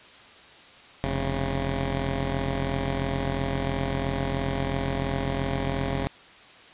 10% pulse tone pair together, 42.96 / 136.4 Hz, F1 / C#3, -28 / -28 cents, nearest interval octave + minor sixth, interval 2000 cents, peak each -20 dBFS, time 1.04-6.07 s, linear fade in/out 0 ms, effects white hiss -49 dBFS RMS until 6.73 s + resampled to 8000 Hz

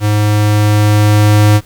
square tone with level ramp, 105 Hz, G#2, 19 cents sharp, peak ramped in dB -10 to -5 dBFS, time 0-1.61 s, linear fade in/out 50 ms, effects pink hiss -43 dBFS RMS until 1.65 s

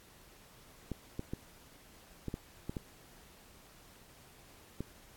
clicks, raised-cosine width 3 ms, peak -24 dBFS, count 8, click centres 0.917 / 1.194 / 1.335 / 2.283 / 2.341 / 2.695 / 2.768 / 4.806 s, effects pink hiss -59 dBFS RMS until 5.16 s + AAC 64 kbps

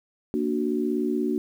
sine chord, Bb augmented, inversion none, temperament equal, 233.1 / 293.7 / 370 Hz, Bb3 / D4 / F#4, 0 / 0 / 0 cents, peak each -27 dBFS, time 0.34-1.38 s, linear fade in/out 0 ms, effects 9-bit

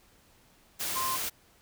sine tone in noise, 1046.5 Hz, C6, in tune, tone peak -30 dBFS, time 0.95-1.17 s, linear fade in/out 20 ms, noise white, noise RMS -33 dBFS, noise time 0.79-1.3 s, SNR 0 dB, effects pink hiss -62 dBFS RMS until 1.61 s

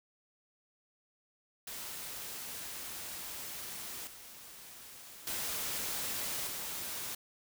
white noise with level steps, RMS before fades -43 / -51 / -37 / -40 dBFS, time 1.67-7.15 s, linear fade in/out 5 ms, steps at 4.07 / 5.27 / 6.47 s, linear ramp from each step 2 ms, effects none

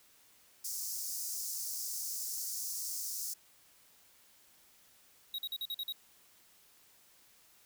pink high-pass noise, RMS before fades -39 dBFS, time 0.64-3.34 s, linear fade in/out 10 ms, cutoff 5100 Hz, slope 48 dB/octave
square tone bursts, 3814 Hz, A#7, 39 cents sharp, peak -36 dBFS, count 7, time 5.34-5.924 s, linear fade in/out 2 ms, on 44 ms, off 46 ms
effects white hiss -64 dBFS RMS until 7.65 s

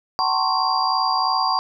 sine tone cluster, 759 / 894 / 1043 / 1106 / 4755 Hz, F#5 / A5 / C6 / C#6 / D8, +44 / +27 / -6 / -4 / +21 cents, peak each -24 dBFS, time 0.19-1.59 s, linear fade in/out 0 ms, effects none

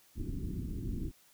pink low-pass noise, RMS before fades -37 dBFS, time 0.15-1.12 s, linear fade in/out 50 ms, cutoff 350 Hz, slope 48 dB/octave, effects white hiss -64 dBFS RMS until 1.33 s

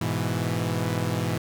sawtooth chord, E major, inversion first, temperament equal, 103.83 / 123.47 / 164.81 Hz, G#2 / B2 / E3, 0 / 0 / 0 cents, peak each -25 dBFS, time 0.01-1.38 s, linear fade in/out 5 ms, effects none

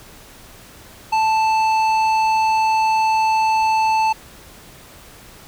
sine tone with tanh clipping, 880 Hz, A5, in tune, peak -16 dBFS, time 1.12-4.13 s, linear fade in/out 10 ms, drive 12 dB, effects pink hiss -43 dBFS RMS until 5.47 s

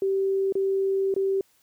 sine tone with dropouts, 388 Hz, G4, 18 cents flat, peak -21 dBFS, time 0.02-1.41 s, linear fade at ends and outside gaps 2 ms, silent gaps 0.524-0.553 / 1.141-1.163 s, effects white hiss -64 dBFS RMS until 1.62 s

